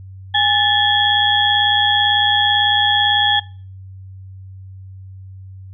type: tone cluster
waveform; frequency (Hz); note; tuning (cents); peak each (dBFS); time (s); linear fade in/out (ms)
sine; 825 / 1747 / 3266 / 3384; G#5 / A6 / G#7 / G#7; -12 / -13 / -30 / +32; -18; 0.34-3.4; 10
effects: noise-tail reverb RT60 0.4 s tail -20 dB re dry + added 95 Hz sine -33 dBFS peak until 5.73 s